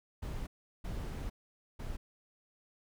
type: noise bursts at uneven times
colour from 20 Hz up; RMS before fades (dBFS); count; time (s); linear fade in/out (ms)
brown; -39; 3; 0.22-0.47 / 0.84-1.3 / 1.79-1.97; 10
effects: none